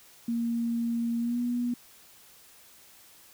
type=tone with pitch glide; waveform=sine; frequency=233.3 to 242.2 Hz; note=A#3 to B3; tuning=+2 to -34 cents; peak=-26 dBFS; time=0.28-1.74 s; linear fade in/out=5 ms; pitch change=+64 cents; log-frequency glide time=1.19-1.39 s; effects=white hiss -55 dBFS RMS until 3.33 s